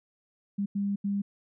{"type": "tone bursts at uneven times", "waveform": "sine", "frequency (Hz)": 200.6, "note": "G3", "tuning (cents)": 40, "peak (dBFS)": -26, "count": 3, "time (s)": [[0.58, 0.66], [0.75, 0.96], [1.04, 1.22]], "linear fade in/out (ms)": 10, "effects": []}